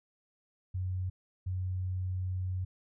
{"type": "tone bursts at uneven times", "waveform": "sine", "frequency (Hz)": 92.3, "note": "F#2", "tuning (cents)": -4, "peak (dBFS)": -31, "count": 2, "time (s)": [[0.74, 1.1], [1.46, 2.65]], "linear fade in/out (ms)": 10, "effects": []}